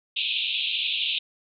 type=band-pass noise; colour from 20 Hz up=white; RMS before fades=-27 dBFS; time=0.16-1.19 s; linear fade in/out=10 ms; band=2500 to 3800 Hz; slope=96 dB/octave; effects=none